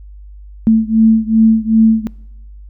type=beating tone pair; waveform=sine; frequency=221.1 / 223.7 Hz; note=A3 / A3; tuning=+9 / +29 cents; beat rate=2.6 Hz; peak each=-11 dBFS; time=0.67-2.07 s; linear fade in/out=0 ms; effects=noise-tail reverb RT60 0.9 s tail -23 dB re dry + added 50 Hz sine -32 dBFS peak until 2.69 s